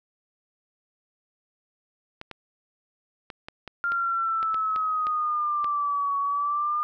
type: clicks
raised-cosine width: 0.3 ms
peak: -21 dBFS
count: 11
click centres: 2.214 / 2.313 / 3.302 / 3.485 / 3.677 / 3.92 / 4.429 / 4.544 / 4.761 / 5.069 / 5.644 s
type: exponential two-way sweep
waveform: sine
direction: down then up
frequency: 1396.9 to 1121 to 1213 Hz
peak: -23 dBFS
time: 3.84-6.83 s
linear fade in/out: 0 ms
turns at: 6.18 s
effects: none